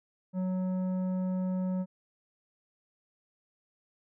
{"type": "tone with tanh clipping", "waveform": "sine", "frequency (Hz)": 185, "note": "F#3", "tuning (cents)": 0, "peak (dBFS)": -30, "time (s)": [0.33, 1.86], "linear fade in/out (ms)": 50, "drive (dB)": 10, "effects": []}